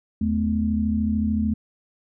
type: tone cluster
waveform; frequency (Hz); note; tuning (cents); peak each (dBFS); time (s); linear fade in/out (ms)
sine; 79.6 / 216.3 / 249.8; D#2 / A3 / B3; +40 / -29 / +20; -26 / -21 / -29; 0.21-1.54; 5
effects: none